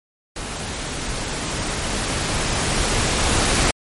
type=noise with level ramp; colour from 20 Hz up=pink; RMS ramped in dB=-29 to -17 dBFS; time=0.36-3.71 s; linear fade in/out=2 ms; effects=MP3 48 kbps